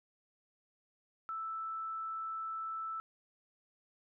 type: tone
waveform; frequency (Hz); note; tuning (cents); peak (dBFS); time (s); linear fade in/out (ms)
sine; 1319; E6; +1; -37; 1.29-3; 0
effects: none